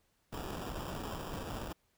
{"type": "noise with sample-and-hold", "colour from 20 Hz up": "pink", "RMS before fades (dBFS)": -41, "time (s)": [0.32, 1.73], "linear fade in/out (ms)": 10, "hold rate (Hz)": 2100, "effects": ["pink hiss -75 dBFS RMS until 1.97 s"]}